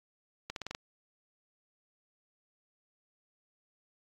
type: accelerating click train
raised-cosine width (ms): 0.2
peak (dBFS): -20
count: 6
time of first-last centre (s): 0.5-0.749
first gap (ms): 62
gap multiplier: 0.89
effects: AAC 48 kbps